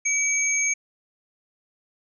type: tone pair together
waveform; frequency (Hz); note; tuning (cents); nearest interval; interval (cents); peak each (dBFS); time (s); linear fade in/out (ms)
sine; 2288 / 6471; D7 / G#8; -46 / -46; octave + tritone; 1800; -23; 0.05-0.74; 10
effects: none